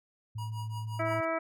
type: tone with pitch glide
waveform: sine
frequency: 110 to 111.28 Hz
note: A2 to A2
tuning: 0 to +20 cents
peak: -34 dBFS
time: 0.35-1.21 s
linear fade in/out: 10 ms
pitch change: +20 cents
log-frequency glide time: 0.92-1 s
type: tone with tremolo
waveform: square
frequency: 960 Hz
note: B5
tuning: 49 cents flat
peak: -40 dBFS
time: 0.38-1.25 s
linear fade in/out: 5 ms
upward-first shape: triangle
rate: 5.7 Hz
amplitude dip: 100%
type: harmonic tone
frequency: 326.5 Hz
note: E4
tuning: 17 cents flat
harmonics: 1 / 2 / 3 / 4 / 5 / 6 / 7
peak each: -37 / -31 / -40 / -35 / -43 / -42 / -40 dBFS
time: 0.99-1.39 s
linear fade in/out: 10 ms
effects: none